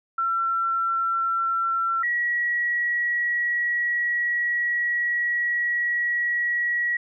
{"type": "tone pair in turn", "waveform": "sine", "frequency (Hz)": [1352, 1918.7], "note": ["E6", "A#6"], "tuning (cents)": [43, 49], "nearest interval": "tritone", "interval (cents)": 606, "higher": "second", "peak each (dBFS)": -21, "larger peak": "neither", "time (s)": [[0.18, 2.03], [2.03, 6.97]], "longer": "second", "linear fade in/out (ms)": 5, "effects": []}